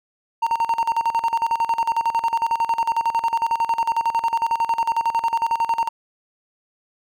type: tone with tremolo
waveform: triangle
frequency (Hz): 919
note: A#5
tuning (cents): -25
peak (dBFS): -14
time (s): 0.42-5.89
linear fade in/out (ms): 10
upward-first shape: square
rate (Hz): 11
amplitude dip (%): 80
effects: none